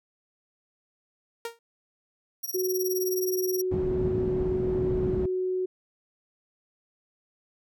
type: tone with exponential decay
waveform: sawtooth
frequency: 464.5 Hz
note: A#4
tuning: 6 cents flat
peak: -25 dBFS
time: 1.45-1.59 s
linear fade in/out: 2 ms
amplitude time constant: 30 ms
type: tone with tremolo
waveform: 10% pulse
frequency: 5680 Hz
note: F8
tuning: 28 cents sharp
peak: -22 dBFS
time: 2.43-3.62 s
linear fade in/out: 10 ms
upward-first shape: triangle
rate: 19 Hz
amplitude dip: 100%
type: tone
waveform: sine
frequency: 370 Hz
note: F#4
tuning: in tune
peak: -25 dBFS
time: 2.54-5.66 s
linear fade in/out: 10 ms
type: low-pass noise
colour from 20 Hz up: white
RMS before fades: -31 dBFS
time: 3.71-5.26 s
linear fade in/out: 5 ms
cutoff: 220 Hz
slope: 12 dB/octave
effects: none